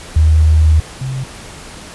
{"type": "tone pair in turn", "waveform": "sine", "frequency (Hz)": [78.2, 131.52], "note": ["D#2", "C3"], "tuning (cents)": [9, 9], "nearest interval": "major sixth", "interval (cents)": 900, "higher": "second", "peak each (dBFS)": [-6, -18], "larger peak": "first", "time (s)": [[0.16, 0.8], [1.01, 1.24]], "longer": "first", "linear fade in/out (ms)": 5, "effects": ["pink hiss -33 dBFS RMS until 1.94 s", "resampled to 24000 Hz"]}